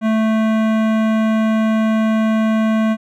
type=tone with hard clipping; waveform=sine; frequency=220 Hz; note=A3; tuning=in tune; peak=-15 dBFS; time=0.01-2.97 s; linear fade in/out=50 ms; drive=17 dB; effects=none